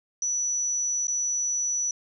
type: tone with dropouts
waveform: sine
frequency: 5920 Hz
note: F#8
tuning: in tune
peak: -24 dBFS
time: 0.22-1.91 s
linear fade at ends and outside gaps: 2 ms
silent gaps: 1.071-1.081 s
effects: none